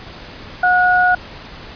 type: tone pair together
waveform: sine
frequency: 726.5 / 1453 Hz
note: F#5 / F#6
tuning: -32 / -32 cents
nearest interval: octave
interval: 1200 cents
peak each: -13 dBFS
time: 0.63-1.15 s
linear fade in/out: 5 ms
effects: pink hiss -35 dBFS RMS until 1.75 s + resampled to 11025 Hz